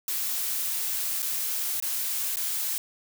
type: noise with dropouts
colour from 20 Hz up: blue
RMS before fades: -29 dBFS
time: 0.08-2.78 s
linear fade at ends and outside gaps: 1 ms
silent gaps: 1.221-1.227 / 1.801-1.824 / 2.359-2.369 s
effects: none